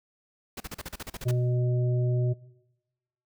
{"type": "noise bursts", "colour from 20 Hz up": "pink", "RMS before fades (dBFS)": -37, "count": 11, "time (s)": [0.57, 1.313], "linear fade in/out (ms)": 5, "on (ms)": 33, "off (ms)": 38}
{"type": "harmonic tone", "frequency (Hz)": 123.47, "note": "B2", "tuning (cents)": 0, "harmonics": [1, 3, 5], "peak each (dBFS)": [-23, -33, -37], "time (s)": [1.25, 2.34], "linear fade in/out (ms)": 20}
{"effects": ["noise-tail reverb RT60 1.0 s tail -21 dB re dry"]}